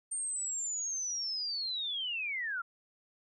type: linear sweep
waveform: sine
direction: down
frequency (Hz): 8810 to 1334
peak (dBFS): -33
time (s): 0.11-2.62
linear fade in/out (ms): 10
effects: none